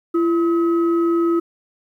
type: tone pair together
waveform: sine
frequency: 338.1 / 1279 Hz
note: E4 / D#6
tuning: +44 / +47 cents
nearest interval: octave + major seventh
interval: 2303 cents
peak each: -14 / -25 dBFS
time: 0.14-1.4 s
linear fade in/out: 10 ms
effects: tanh soft clip ceiling -9 dBFS + 9-bit